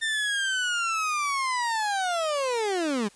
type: linear sweep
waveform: 30% pulse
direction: down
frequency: 1808 to 192.8 Hz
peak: -22 dBFS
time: 0.01-3.09 s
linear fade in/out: 20 ms
effects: white hiss -55 dBFS RMS until 3.15 s + resampled to 22050 Hz